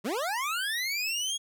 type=linear sweep; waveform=25% pulse; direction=up; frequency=172 to 3337 Hz; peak=-25 dBFS; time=0.04-1.38 s; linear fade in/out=20 ms; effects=none